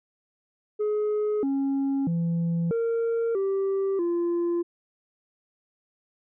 sine tone with pitch steps, 421.8 / 274.1 / 168.5 / 460.8 / 389.9 / 344.1 Hz, G#4 / C#4 / E3 / A#4 / G4 / F4, +27 / -19 / +38 / -20 / -9 / -26 cents, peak -20 dBFS, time 0.79-4.63 s, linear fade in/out 20 ms, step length 640 ms, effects tanh soft clip ceiling -22 dBFS

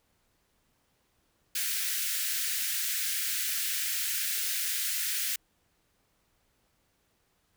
white high-pass noise, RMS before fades -31 dBFS, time 1.55-5.36 s, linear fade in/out 5 ms, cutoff 1500 Hz, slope 48 dB/octave, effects pink hiss -72 dBFS RMS until 7.56 s

